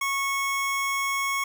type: tone pair together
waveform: square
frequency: 1100 / 2200 Hz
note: C#6 / C#7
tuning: -14 / -14 cents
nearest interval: octave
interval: 1200 cents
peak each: -28 dBFS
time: 0.01-1.44 s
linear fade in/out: 5 ms
effects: none